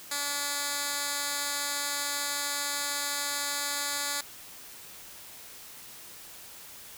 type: tone with band-pass filter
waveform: 10% pulse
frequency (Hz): 286.6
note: D4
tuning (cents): -42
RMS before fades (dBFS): -32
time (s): 0.11-4.21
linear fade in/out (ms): 5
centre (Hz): 8600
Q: 0.59
effects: white hiss -47 dBFS RMS until 6.97 s